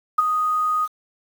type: tone with ADSR envelope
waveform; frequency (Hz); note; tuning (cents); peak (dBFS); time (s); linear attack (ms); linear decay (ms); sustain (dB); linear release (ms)
sine; 1244.5; D#6; 0; -10; 0.18-0.88; 9; 19; -8; 42
effects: 7-bit